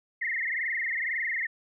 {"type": "tone with frequency modulation", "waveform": "sine", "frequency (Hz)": 1975.5, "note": "B6", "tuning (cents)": 0, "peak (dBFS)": -27, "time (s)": [0.21, 1.47], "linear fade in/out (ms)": 10, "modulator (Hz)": 22, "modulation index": 7.6, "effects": []}